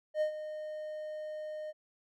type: tone with ADSR envelope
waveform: triangle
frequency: 614 Hz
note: D#5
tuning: 23 cents flat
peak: -24 dBFS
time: 0.14-1.73 s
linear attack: 72 ms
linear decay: 98 ms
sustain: -12 dB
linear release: 35 ms
effects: none